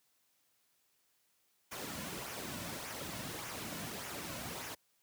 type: noise with flanger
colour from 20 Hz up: pink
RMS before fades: -43 dBFS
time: 1.71-4.75 s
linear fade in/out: 10 ms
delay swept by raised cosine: 0.23 to 2.53 ms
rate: 1.7 Hz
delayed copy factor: -0.5
effects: white hiss -75 dBFS RMS until 5.02 s + high-pass 80 Hz 12 dB/octave